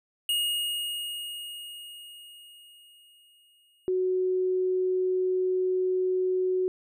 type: tone with exponential decay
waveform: square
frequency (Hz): 2865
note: F7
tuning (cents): +44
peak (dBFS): -24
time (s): 0.29-3.88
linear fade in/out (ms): 2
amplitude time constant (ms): 780
type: tone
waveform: sine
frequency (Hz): 370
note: F#4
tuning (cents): 0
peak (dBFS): -23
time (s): 3.88-6.68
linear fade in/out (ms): 0
effects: none